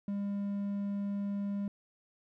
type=tone; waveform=triangle; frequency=201.1 Hz; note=G3; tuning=44 cents sharp; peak=-30 dBFS; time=0.08-1.68 s; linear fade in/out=2 ms; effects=none